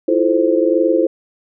sine chord, F major seventh, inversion third, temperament just, 327.4 / 349.2 / 436.5 / 523.8 Hz, E4 / F4 / A4 / C5, -12 / 0 / -14 / +2 cents, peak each -16 / -18 / -19 / -16 dBFS, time 0.08-1.07 s, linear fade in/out 5 ms, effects none

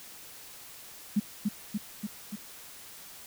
sine tone with echo, 207.7 Hz, G#3, in tune, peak -21 dBFS, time 1.16-1.2 s, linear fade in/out 10 ms, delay 290 ms, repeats 4, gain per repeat -3 dB, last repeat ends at 2.36 s, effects white hiss -48 dBFS RMS until 3.26 s

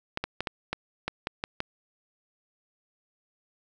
clicks, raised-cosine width 0.3 ms, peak -13 dBFS, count 9, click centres 0.174 / 0.24 / 0.406 / 0.472 / 0.73 / 1.08 / 1.271 / 1.439 / 1.604 s, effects none

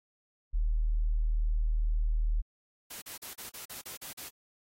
sine tone, 38.89 Hz, D#1, in tune, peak -25 dBFS, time 0.53-2.42 s, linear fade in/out 20 ms
white noise bursts, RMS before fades -43 dBFS, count 9, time 2.9-4.292 s, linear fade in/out 10 ms, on 120 ms, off 39 ms
effects AAC 48 kbps

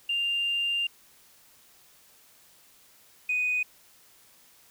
sine tone pair in turn, 2794 / 2489 Hz, F7 / D#7, 0 / 0 cents, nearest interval major second, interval 200 cents, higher first, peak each -24 / -23 dBFS, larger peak second, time 0.09-0.87 / 3.29-3.63 s, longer first, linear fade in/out 5 ms, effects tanh soft clip ceiling -20 dBFS + white hiss -58 dBFS RMS until 4.7 s

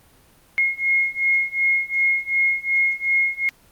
sine beating tone pair, 2152 / 2154.7 Hz, C7 / C#7, +48 / -50 cents, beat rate 2.7 Hz, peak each -21 / -20 dBFS, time 0.58-3.49 s, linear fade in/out 0 ms, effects pink hiss -54 dBFS RMS until 3.71 s + Opus 32 kbps

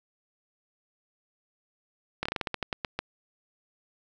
slowing click train, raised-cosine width 0.3 ms, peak -13 dBFS, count 12, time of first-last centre 2.23-2.99 s, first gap 25 ms, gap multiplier 1.19, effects none

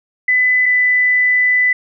sine tone pair in turn, 2004 / 1995.3 Hz, B6 / B6, +25 / +17 cents, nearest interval unison, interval 8 cents, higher first, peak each -10 dBFS, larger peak neither, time 0.28-0.66 / 0.66-1.73 s, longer second, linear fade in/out 5 ms, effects none

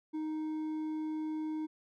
triangle tone with hard clipping, 311.1 Hz, D#4, in tune, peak -35 dBFS, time 0.13-1.67 s, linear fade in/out 20 ms, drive 7 dB, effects none

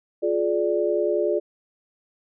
sine chord, D diminished, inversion first, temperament just, 352.4 / 422.9 / 587.3 Hz, F4 / Ab4 / D5, +16 / +31 / 0 cents, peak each -24 dBFS, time 0.22-1.4 s, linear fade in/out 20 ms, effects none

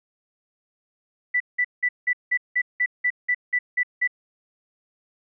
sine tone bursts, 1975.5 Hz, B6, in tune, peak -18 dBFS, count 12, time 1.34-4.076 s, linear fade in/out 10 ms, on 63 ms, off 180 ms, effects none

